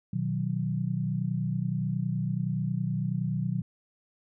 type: chord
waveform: sine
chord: B major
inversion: none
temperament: equal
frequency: 123.47 / 155.56 / 185 Hz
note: B2 / D#3 / F#3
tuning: 0 / 0 / 0 cents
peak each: -31 dBFS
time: 0.13-3.62 s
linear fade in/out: 5 ms
effects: none